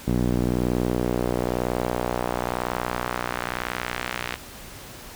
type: tone with band-pass filter sweep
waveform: sawtooth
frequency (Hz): 61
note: B1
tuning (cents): -21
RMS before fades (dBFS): -26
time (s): 0.07-4.36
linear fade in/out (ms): 10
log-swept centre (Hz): 230 to 2400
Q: 1.1
effects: pink hiss -41 dBFS RMS until 5.15 s